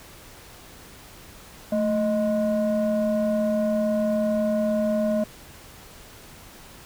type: tone pair together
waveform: sine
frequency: 220 / 622.3 Hz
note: A3 / D#5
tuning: 0 / 0 cents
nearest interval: octave + tritone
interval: 1800 cents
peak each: -21 / -21 dBFS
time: 1.72-5.24 s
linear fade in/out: 5 ms
effects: tanh soft clip ceiling -17 dBFS + pink hiss -46 dBFS RMS until 6.85 s